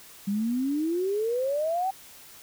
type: exponential sweep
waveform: sine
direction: up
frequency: 194.9 to 783 Hz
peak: -24 dBFS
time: 0.27-1.91 s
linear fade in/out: 10 ms
effects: white hiss -49 dBFS RMS until 2.42 s